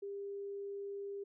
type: tone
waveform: sine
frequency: 400 Hz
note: G4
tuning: 35 cents sharp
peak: -40 dBFS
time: 0.02-1.24 s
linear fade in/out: 10 ms
effects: none